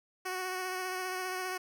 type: tone with vibrato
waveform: 10% pulse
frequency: 370 Hz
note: F#4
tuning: in tune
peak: -26 dBFS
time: 0.25-1.58 s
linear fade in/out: 10 ms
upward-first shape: sine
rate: 15 Hz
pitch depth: 19 cents each way
effects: none